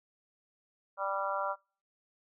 harmonic tone, 196 Hz, G3, in tune, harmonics 3 / 4 / 5 / 6 / 7, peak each -36 / -39 / -37 / -38 / -37 dBFS, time 0.97-1.56 s, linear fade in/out 50 ms, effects noise-tail reverb RT60 0.4 s tail -26 dB re dry

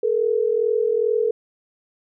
sine tone pair together, 430.2 / 472.6 Hz, A4 / A#4, -39 / +24 cents, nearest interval major second, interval 163 cents, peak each -20 dBFS, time 0.03-1.31 s, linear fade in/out 5 ms, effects none

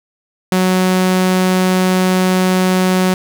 sawtooth tone, 185 Hz, F#3, in tune, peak -7 dBFS, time 0.52-3.14 s, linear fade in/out 2 ms, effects none

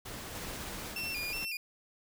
pink noise, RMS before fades -43 dBFS, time 0.05-0.92 s, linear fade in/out 10 ms
pink noise with tremolo, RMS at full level -43 dBFS, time 0.35-1.45 s, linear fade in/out 2 ms, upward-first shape sine, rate 16 Hz, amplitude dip 35%
30% pulse tone with vibrato, 2559 Hz, D#7, 48 cents sharp, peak -32 dBFS, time 0.96-1.57 s, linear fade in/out 2 ms, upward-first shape square, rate 2.7 Hz, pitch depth 91 cents each way
effects none

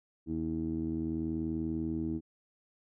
15% pulse tone with low-pass filter, 80.5 Hz, E2, 41 cents flat, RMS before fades -34 dBFS, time 0.26-2.21 s, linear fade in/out 50 ms, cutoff 310 Hz, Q 4.7, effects none

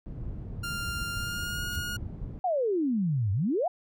white low-pass noise, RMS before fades -37 dBFS, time 0.06-2.39 s, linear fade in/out 0 ms, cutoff 120 Hz, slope 12 dB/octave
sawtooth tone with pitch glide, 1396.9 to 1435.3 Hz, F6 to F6, 0 to +47 cents, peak -29 dBFS, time 0.63-1.97 s, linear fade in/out 10 ms, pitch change +47 cents, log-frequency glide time 1.13-1.63 s
blue noise with exponential growth, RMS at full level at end -42 dBFS, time 1.61-1.76 s, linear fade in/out 1 ms, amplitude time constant 32 ms
sine exponential two-way sweep, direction down then up, 772 to 92.5 to 772 Hz, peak -24 dBFS, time 2.44-3.68 s, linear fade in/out 5 ms, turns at 3.32 s
effects none

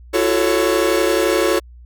45% pulse chord, F# minor seventh, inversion third, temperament equal with one note detuned, 338.3 / 370 / 440 / 554.4 Hz, E4 / F#4 / A4 / C#5, +45 / 0 / 0 / 0 cents, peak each -20 dBFS, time 0.13-1.6 s, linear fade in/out 20 ms, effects added 60 Hz sine -38 dBFS peak until 1.85 s

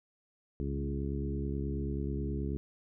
harmonic tone with a mistuned harmonic, 69.3 Hz, C#2, in tune, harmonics 1 / 2 / 3 / 4 / 5 / 6, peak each -35 / -38 / -40 / -41 / -42 / -43 dBFS, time 0.6-2.57 s, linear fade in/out 0 ms, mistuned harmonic 2, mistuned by +26 cents, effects none

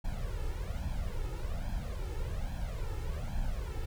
brown noise with flanger, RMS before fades -35 dBFS, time 0.04-3.86 s, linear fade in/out 10 ms, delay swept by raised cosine 1.2 to 2.3 ms, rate 1.2 Hz, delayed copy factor +0.85, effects none

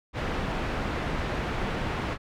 pink low-pass noise, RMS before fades -30 dBFS, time 0.13-2.18 s, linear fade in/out 50 ms, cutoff 2300 Hz, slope 12 dB/octave, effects none

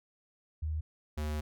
sine / square tone pair in turn, 77.78 / 75.74 Hz, D#2 / D#2, 0 / -46 cents, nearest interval unison, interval 46 cents, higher first, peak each -31 / -33 dBFS, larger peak first, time 0.62-0.81 / 1.17-1.41 s, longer second, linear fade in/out 10 ms, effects none

